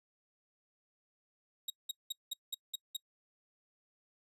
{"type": "tone bursts", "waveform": "sawtooth", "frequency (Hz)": 3786, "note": "A#7", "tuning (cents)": 26, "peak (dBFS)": -32, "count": 7, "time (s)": [1.68, 2.967], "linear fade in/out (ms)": 5, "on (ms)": 21, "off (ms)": 190, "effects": ["noise-tail reverb RT60 0.1 s tail -25 dB re dry", "resampled to 32000 Hz"]}